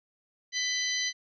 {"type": "tone cluster", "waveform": "sine", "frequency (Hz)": [1990, 3077, 4046, 4771, 6040], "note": ["B6", "G7", "B7", "D8", "F#8"], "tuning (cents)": [13, -33, 41, 26, 35], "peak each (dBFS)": [-32, -36, -33, -38, -34], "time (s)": [0.52, 1.13], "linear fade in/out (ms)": 50, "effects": []}